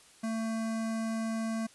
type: tone with notch filter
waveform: square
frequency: 223.9 Hz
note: A3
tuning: 30 cents sharp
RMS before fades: -33 dBFS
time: 0.23-1.67 s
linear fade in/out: 10 ms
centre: 3300 Hz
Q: 1.4
effects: white hiss -58 dBFS RMS until 1.74 s + resampled to 24000 Hz